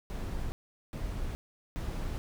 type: noise bursts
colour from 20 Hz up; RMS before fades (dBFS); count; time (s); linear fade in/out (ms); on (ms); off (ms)
brown; -35; 3; 0.1-2.18; 0; 420; 410
effects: none